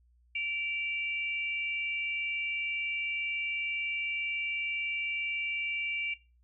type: tone pair together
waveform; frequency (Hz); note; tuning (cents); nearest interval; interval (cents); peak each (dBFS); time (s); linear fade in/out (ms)
sine; 2325 / 2783; D7 / F7; -18 / -7; minor third; 311; -32 / -35; 0.35-6.14; 5
effects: noise-tail reverb RT60 0.3 s tail -19 dB re dry + added 60 Hz sine -62 dBFS peak until 6.43 s